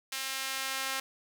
sawtooth tone with high-pass filter sweep, 266.8 Hz, C4, 34 cents sharp, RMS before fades -35 dBFS, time 0.12-1 s, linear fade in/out 5 ms, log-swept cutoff 2300 to 1300 Hz, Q 0.71, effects none

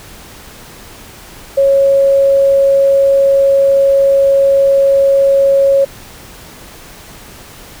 sine tone, 550 Hz, C#5, 14 cents flat, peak -6 dBFS, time 1.57-5.85 s, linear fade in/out 10 ms, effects pink hiss -35 dBFS RMS until 7.8 s

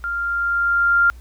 sine tone with level ramp, 1394 Hz, F6, 4 cents flat, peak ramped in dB -22 to -11 dBFS, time 0.04-1.1 s, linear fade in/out 0 ms, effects added 60 Hz sine -37 dBFS peak until 1.2 s + pink hiss -54 dBFS RMS until 1.2 s

